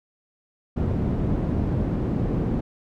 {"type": "low-pass noise", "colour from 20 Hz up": "white", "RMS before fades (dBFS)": -24, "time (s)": [0.76, 2.61], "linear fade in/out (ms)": 10, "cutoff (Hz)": 220, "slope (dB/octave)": 12, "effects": []}